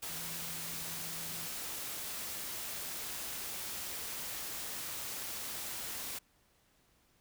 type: tone in noise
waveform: sine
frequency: 165.5 Hz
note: E3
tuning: 7 cents sharp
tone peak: -51 dBFS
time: 0.09-1.47 s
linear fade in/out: 10 ms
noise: white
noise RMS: -41 dBFS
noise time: 0.02-6.19 s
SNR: -13 dB
effects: pink hiss -70 dBFS RMS until 7.2 s